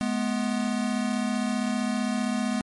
square tone pair together, 211.5 / 246.9 Hz, G#3 / B3, +32 / 0 cents, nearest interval minor third, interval 268 cents, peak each -28 dBFS, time 0.01-2.61 s, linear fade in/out 0 ms, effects MP3 48 kbps

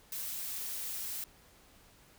blue noise, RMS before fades -39 dBFS, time 0.12-1.24 s, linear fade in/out 2 ms, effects pink hiss -61 dBFS RMS until 2.18 s

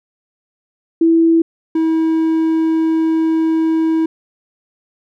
sine / triangle tone pair in turn, 329.6 / 322.3 Hz, E4 / E4, 0 / -39 cents, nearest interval unison, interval 39 cents, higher first, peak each -8 / -10 dBFS, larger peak first, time 1.01-1.42 / 1.75-4.06 s, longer second, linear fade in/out 5 ms, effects none

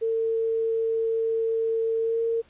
sine tone with pitch glide, 451.4 to 458 Hz, A4 to A#4, +44 to -31 cents, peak -22 dBFS, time 0.01-2.42 s, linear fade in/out 20 ms, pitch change +25 cents, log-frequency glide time 2-2.2 s, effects pink hiss -59 dBFS RMS until 2.49 s + resampled to 8000 Hz

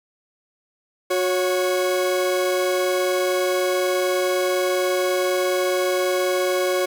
40% pulse tone pair together, 364.7 / 554.4 Hz, F#4 / C#5, -25 / 0 cents, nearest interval perfect fifth, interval 725 cents, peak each -21 dBFS, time 1.1-6.86 s, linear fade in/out 10 ms, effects none

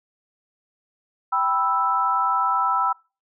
sine chord, E minor, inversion first, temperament equal, 784 / 987.8 / 1318.5 Hz, G5 / B5 / E6, 0 / 0 / 0 cents, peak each -26 / -23 / -21 dBFS, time 1.32-2.93 s, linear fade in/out 10 ms, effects noise-tail reverb RT60 0.3 s tail -24 dB re dry

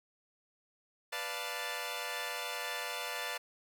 10% pulse chord, B half-diminished seventh, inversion none, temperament equal, 493.9 / 587.3 / 698.5 / 880 Hz, B4 / D5 / F5 / A5, 0 / 0 / 0 / 0 cents, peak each -34 dBFS, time 1.12-3.38 s, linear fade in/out 10 ms, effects none

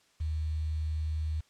sine tone with quantisation, 77.78 Hz, D#2, in tune, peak -29 dBFS, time 0.2-1.41 s, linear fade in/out 10 ms, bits 9, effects white hiss -66 dBFS RMS until 1.49 s + low-pass 7000 Hz 12 dB/octave

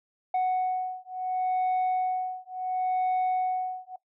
sine beating tone pair, 740 / 740.71 Hz, F#5 / F#5, 0 / +2 cents, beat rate 0.71 Hz, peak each -26 dBFS, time 0.34-3.96 s, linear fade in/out 5 ms, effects noise-tail reverb RT60 0.1 s tail -18 dB re dry + tanh soft clip ceiling -22 dBFS

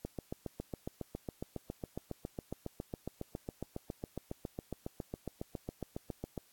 click train, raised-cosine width 2 ms, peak -25 dBFS, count 47, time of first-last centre 0.05-6.377 s, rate 7.27 Hz, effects white hiss -66 dBFS RMS until 6.52 s + AAC 64 kbps

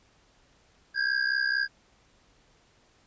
square ring-modulated tone, 1617 Hz, G#6, 47 cents flat, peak -22 dBFS, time 0.94-1.68 s, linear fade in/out 50 ms, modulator 32.2 Hz, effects pink hiss -63 dBFS RMS until 3.06 s + resampled to 16000 Hz

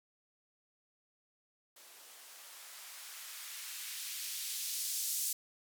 violet noise with band-pass filter sweep, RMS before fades -42 dBFS, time 1.76-5.33 s, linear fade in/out 5 ms, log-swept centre 390 to 6300 Hz, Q 0.82, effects none

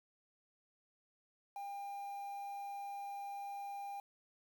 triangle tone with quantisation, 801 Hz, G5, 37 cents sharp, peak -40 dBFS, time 1.56-4 s, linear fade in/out 2 ms, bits 10, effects none

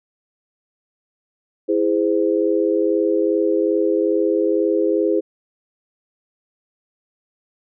sine chord, E augmented, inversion none, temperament just, 329.6 / 412 / 515 Hz, E4 / G#4 / B#4, 0 / -14 / -28 cents, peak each -19 / -19 / -21 dBFS, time 1.68-5.21 s, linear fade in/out 20 ms, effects none

